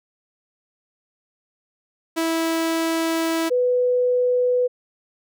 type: tone pair in turn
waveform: sawtooth / sine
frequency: 327.4 / 496.1 Hz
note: E4 / B4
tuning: -12 / +8 cents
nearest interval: perfect fifth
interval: 720 cents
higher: second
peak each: -16 dBFS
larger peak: neither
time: 2.16-3.5 / 3.5-4.68 s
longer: first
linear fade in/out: 20 ms
effects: none